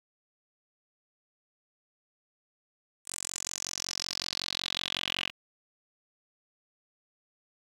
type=tone with band-pass filter sweep; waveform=10% pulse; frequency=45.38 Hz; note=F#1; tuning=33 cents flat; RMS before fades=-36 dBFS; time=3.05-5.31 s; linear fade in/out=50 ms; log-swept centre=8400 to 2800 Hz; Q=4.7; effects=9-bit